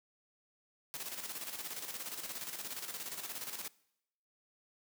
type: noise with tremolo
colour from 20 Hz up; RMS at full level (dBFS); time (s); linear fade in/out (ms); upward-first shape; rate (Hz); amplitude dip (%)
white; -41; 0.94-3.68; 0; square; 17; 55
effects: noise-tail reverb RT60 0.8 s tail -22 dB re dry + high-pass 150 Hz 12 dB/octave